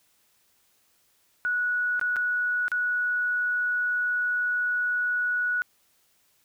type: tone with dropouts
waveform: sine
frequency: 1467 Hz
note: F#6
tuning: 15 cents flat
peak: -23 dBFS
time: 1.45-5.62 s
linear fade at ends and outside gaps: 0 ms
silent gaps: 1.995-2.013 / 2.16-2.166 / 2.681-2.717 s
effects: white hiss -66 dBFS RMS until 6.44 s